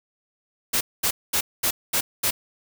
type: noise bursts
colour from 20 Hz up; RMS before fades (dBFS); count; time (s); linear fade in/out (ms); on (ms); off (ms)
white; -22; 6; 0.73-2.31; 10; 80; 220
effects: none